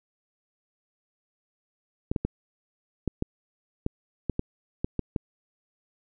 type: clicks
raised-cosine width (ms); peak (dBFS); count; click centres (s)
3; -13; 11; 2.115 / 2.162 / 2.25 / 3.077 / 3.224 / 3.864 / 4.297 / 4.394 / 4.845 / 4.993 / 5.162
effects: none